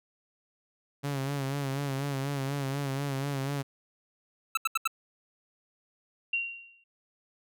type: tone with vibrato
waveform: sawtooth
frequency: 138.59 Hz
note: C#3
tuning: in tune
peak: -26 dBFS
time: 1.03-3.63 s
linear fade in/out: 20 ms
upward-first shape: sine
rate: 4.1 Hz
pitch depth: 58 cents each way
type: tone bursts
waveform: 25% pulse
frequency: 1318.5 Hz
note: E6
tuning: in tune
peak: -20 dBFS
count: 4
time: 4.55-4.876 s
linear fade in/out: 5 ms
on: 23 ms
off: 78 ms
type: tone with exponential decay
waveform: sine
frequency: 2757 Hz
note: F7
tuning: 23 cents flat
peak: -24 dBFS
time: 6.33-6.84 s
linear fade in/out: 5 ms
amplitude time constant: 110 ms
effects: none